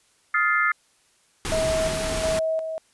sine chord, F dominant seventh, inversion third, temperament just, 1257.2 / 1396.9 / 1746.1 / 2095 Hz, Eb6 / F6 / A6 / C7, +18 / 0 / -14 / +2 cents, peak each -24 dBFS, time 0.34-0.72 s, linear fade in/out 5 ms
pink band-stop noise, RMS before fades -28 dBFS, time 1.45-2.39 s, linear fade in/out 0 ms, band 500 to 750 Hz, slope 96 dB/octave
sine tone with tremolo, 641 Hz, E5, 49 cents flat, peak -21 dBFS, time 1.52-2.78 s, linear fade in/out 0 ms, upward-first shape square, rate 1.4 Hz, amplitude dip 50%
effects white hiss -62 dBFS RMS until 2.93 s + resampled to 24000 Hz

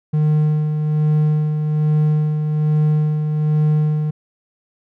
triangle tone with tremolo, 152.3 Hz, D#3, 37 cents flat, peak -10 dBFS, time 0.13-4.11 s, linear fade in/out 10 ms, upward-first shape sine, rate 1.2 Hz, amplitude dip 45%, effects none

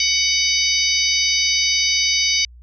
harmonic tone with a mistuned harmonic, 747 Hz, F#5, 16 cents sharp, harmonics 3 / 4 / 5 / 6 / 7 / 8, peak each -22 / -24 / -24 / -21 / -25 / -22 dBFS, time 0-2.45 s, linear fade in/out 2 ms, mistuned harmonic 6, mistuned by +67 cents, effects added 60 Hz sine -40 dBFS peak until 2.62 s

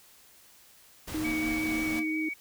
pink noise, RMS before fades -39 dBFS, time 1.07-2 s, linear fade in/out 10 ms
sine tone with pitch glide, 311.1 to 313.1 Hz, D#4 to D#4, 0 to +11 cents, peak -29 dBFS, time 1.14-2.29 s, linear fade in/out 5 ms, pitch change +11 cents, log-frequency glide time 1.25-1.65 s
square tone with tremolo, 233.1 Hz, A#3, in tune, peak -36 dBFS, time 1.21-2.05 s, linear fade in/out 50 ms, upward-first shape sine, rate 4.2 Hz, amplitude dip 60%
sine tone with vibrato, 2255 Hz, C#7, 29 cents sharp, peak -32 dBFS, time 1.24-2.34 s, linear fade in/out 10 ms, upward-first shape sine, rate 5.6 Hz, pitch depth 13 cents each way
effects white hiss -57 dBFS RMS until 2.4 s

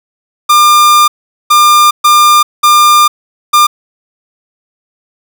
45% pulse tone bursts at uneven times, 1200 Hz, D6, 37 cents sharp, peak -3 dBFS, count 5, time 0.49-1.08 / 1.5-1.91 / 2.04-2.43 / 2.63-3.08 / 3.53-3.67 s, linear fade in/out 10 ms, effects none

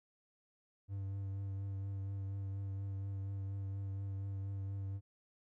triangle tone with vibrato, 98 Hz, G2, in tune, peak -36 dBFS, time 0.88-5.01 s, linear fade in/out 50 ms, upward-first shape triangle, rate 4.2 Hz, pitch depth 22 cents each way, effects none

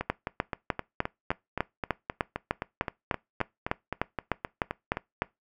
two click trains, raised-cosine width 0.5 ms, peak -10 / -15 dBFS, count 18 / 20, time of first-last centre 0.1-5.22 / 0.01-4.971 s, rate 3.32 / 3.83 Hz, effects noise-tail reverb RT60 0.2 s tail -22 dB re dry

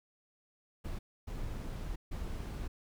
brown noise bursts at uneven times, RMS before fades -39 dBFS, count 3, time 0.84-0.99 / 1.27-1.96 / 2.11-2.68 s, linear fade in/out 10 ms, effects none

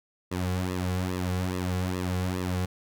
sawtooth tone with flanger, 91.4 Hz, F#2, 21 cents flat, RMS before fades -29 dBFS, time 0.31-2.66 s, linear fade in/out 10 ms, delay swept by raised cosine 1.3 to 3.3 ms, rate 2.4 Hz, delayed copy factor -0.9, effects none

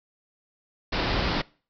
pink low-pass noise, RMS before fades -26 dBFS, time 0.92-1.42 s, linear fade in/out 10 ms, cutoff 5200 Hz, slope 96 dB/octave, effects noise-tail reverb RT60 0.4 s tail -23 dB re dry

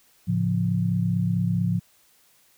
sine chord, A augmented, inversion none, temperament equal with one note detuned, 110 / 138.99 / 174.61 Hz, A2 / C#3 / E#3, 0 / +5 / 0 cents, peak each -25 / -29 / -23 dBFS, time 0.27-1.8 s, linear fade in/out 20 ms, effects white hiss -60 dBFS RMS until 2.57 s

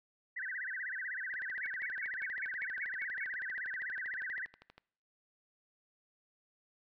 sine tone with vibrato, 1745 Hz, A6, 15 cents flat, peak -37 dBFS, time 0.36-4.46 s, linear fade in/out 10 ms, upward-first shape sine, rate 16 Hz, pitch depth 250 cents each way
click train, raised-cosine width 0.3 ms, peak -37 dBFS, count 44, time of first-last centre 1.34-4.78 s, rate 12.5 Hz
sine tone bursts, 2217 Hz, C#7, in tune, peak -37 dBFS, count 9, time 1.63-3.243 s, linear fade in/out 5 ms, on 37 ms, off 160 ms
effects noise-tail reverb RT60 0.7 s tail -24 dB re dry

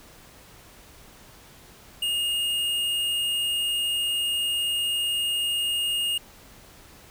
sine tone with tanh clipping, 2844 Hz, F7, 31 cents sharp, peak -25 dBFS, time 2.02-6.18 s, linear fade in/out 5 ms, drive 13 dB, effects pink hiss -50 dBFS RMS until 7.1 s

